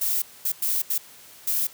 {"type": "noise bursts at uneven times", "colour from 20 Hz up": "violet", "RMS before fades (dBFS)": -24, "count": 5, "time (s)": [[0.01, 0.22], [0.45, 0.52], [0.62, 0.82], [0.9, 0.98], [1.47, 1.67]], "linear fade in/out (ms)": 5, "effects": ["white hiss -48 dBFS RMS until 1.73 s", "high-pass 60 Hz 12 dB/octave"]}